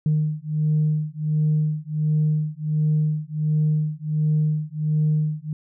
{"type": "beating tone pair", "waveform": "sine", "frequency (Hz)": [152.5, 153.9], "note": ["D#3", "D#3"], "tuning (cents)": [-34, -19], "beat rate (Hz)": 1.4, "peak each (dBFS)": -21, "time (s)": [0.06, 5.53], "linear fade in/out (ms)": 2, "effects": ["tanh soft clip ceiling -13 dBFS"]}